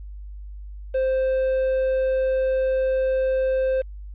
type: tone with quantisation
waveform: triangle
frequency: 523.3 Hz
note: C5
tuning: in tune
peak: -17 dBFS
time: 0.94-3.82 s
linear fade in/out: 10 ms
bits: 7
effects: added 50 Hz sine -34 dBFS peak until 4.14 s + resampled to 8000 Hz